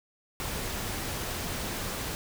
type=noise; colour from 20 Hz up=pink; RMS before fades=-34 dBFS; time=0.4-2.15 s; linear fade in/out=0 ms; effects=none